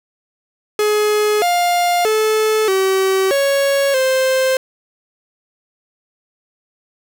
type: tone with pitch steps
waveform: 45% pulse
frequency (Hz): 421.7 / 703 / 434 / 382.5 / 555 / 523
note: G#4 / F5 / A4 / G4 / C#5 / C5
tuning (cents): +26 / +11 / -24 / -42 / +2 / -1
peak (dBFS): -13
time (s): 0.79-4.57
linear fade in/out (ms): 2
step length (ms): 630
effects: none